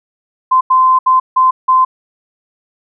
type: tone bursts at uneven times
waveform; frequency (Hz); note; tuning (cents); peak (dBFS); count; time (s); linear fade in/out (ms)
sine; 1034; C6; -21; -6; 5; 0.51-0.61 / 0.7-0.99 / 1.06-1.2 / 1.36-1.51 / 1.68-1.85; 10
effects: none